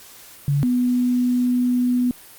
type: tone pair in turn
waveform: sine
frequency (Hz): 142.2 / 247.3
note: C#3 / B3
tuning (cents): +45 / +3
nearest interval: minor seventh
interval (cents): 958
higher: second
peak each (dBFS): -16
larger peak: neither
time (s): 0.48-0.63 / 0.63-2.11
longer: second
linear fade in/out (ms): 0
effects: white hiss -44 dBFS RMS until 2.38 s + Opus 48 kbps